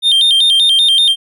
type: tone with vibrato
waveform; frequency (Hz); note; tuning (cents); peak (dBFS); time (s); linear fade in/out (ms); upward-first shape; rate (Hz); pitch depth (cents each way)
triangle; 3400; G#7; +40; -6; 0.02-1.16; 50; square; 5.2; 120
effects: none